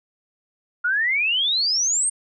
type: exponential sweep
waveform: sine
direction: up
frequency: 1396.9 to 8870 Hz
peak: -18 dBFS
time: 0.84-2.1 s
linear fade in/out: 10 ms
effects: none